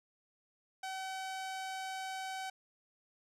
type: tone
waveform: sawtooth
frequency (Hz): 761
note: F#5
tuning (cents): +48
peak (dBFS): -35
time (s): 0.83-2.5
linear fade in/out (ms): 5
effects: low-pass 10000 Hz 12 dB/octave